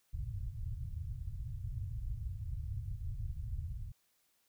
white low-pass noise, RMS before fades -40 dBFS, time 0.13-3.92 s, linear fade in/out 10 ms, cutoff 120 Hz, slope 48 dB/octave, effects white hiss -75 dBFS RMS until 4.48 s

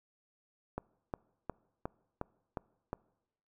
click train, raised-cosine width 1 ms, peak -22 dBFS, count 7, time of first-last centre 0.78-2.931 s, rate 2.79 Hz, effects noise-tail reverb RT60 0.9 s tail -24 dB re dry

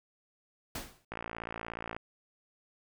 pink noise with exponential decay, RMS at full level -35 dBFS, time 0.75-1.05 s, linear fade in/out 5 ms, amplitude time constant 64 ms
click train, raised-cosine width 0.5 ms, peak -23 dBFS, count 49, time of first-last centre 1.12-1.965 s, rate 56.8 Hz
effects none

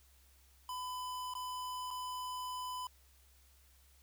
square tone with dropouts, 1004 Hz, B5, 28 cents sharp, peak -40 dBFS, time 0.69-2.87 s, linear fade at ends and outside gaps 2 ms, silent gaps 1.338-1.351 / 1.906-1.91 s, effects added 66 Hz sine -64 dBFS peak until 4.02 s + white hiss -68 dBFS RMS until 4.02 s

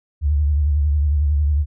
sine tone with vibrato, 73.42 Hz, D2, in tune, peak -14 dBFS, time 0.21-1.66 s, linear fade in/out 50 ms, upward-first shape triangle, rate 11 Hz, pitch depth 100 cents each way, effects none

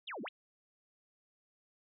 sine exponential two-way sweep, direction down then up, 4030 to 190 to 4030 Hz, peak -40 dBFS, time 0.07-0.29 s, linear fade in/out 10 ms, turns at 0.22 s, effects none

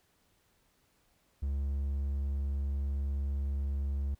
triangle tone, 69.6 Hz, C#2, 8 cents sharp, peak -28 dBFS, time 1.42-4.15 s, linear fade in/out 10 ms, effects pink hiss -71 dBFS RMS until 4.19 s

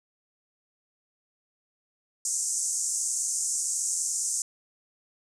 white band-pass noise, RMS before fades -29 dBFS, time 2.25-4.42 s, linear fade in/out 2 ms, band 6200 to 8700 Hz, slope 48 dB/octave, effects none

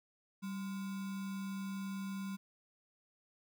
sine tone with sample-and-hold, 194.1 Hz, G3, 17 cents flat, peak -38 dBFS, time 0.42-2.37 s, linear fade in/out 20 ms, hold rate 1225 Hz, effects none

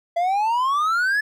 triangle exponential sweep, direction up, 670 to 1741 Hz, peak -16 dBFS, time 0.16-1.21 s, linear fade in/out 10 ms, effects none

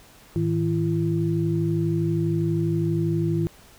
sine tone cluster, 107.4 / 159.8 / 338.2 Hz, A2 / D#3 / E4, -41 / +47 / +44 cents, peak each -27 / -23 / -25 dBFS, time 0.36-3.47 s, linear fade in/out 0 ms, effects pink hiss -51 dBFS RMS until 3.78 s

